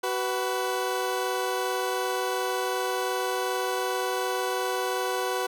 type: tone pair together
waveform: 20% pulse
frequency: 376.1 / 493.9 Hz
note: F#4 / B4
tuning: +28 / 0 cents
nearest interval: perfect fourth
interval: 472 cents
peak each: -24 dBFS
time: 0.03-5.47 s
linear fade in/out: 10 ms
effects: none